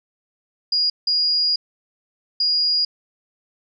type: tone bursts at uneven times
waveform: sine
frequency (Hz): 4868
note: D#8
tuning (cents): -39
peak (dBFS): -16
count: 3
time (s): 0.72-0.9 / 1.07-1.56 / 2.4-2.85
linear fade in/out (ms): 5
effects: none